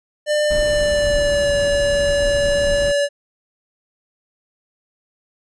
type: tone with pitch glide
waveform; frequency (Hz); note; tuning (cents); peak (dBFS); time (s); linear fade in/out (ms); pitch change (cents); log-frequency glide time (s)
square; 598 to 573; D5 to D5; +31 to -43; -16; 0.26-3.09; 50; -74; 0.55-1.52
type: noise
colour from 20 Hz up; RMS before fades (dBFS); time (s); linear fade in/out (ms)
brown; -26; 0.5-2.92; 10
effects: resampled to 22050 Hz